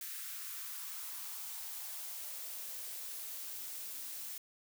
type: noise with high-pass filter sweep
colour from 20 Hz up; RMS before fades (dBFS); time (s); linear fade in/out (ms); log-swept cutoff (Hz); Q
blue; -44; 0.01-4.38; 2; 1600 to 230; 2.3
effects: none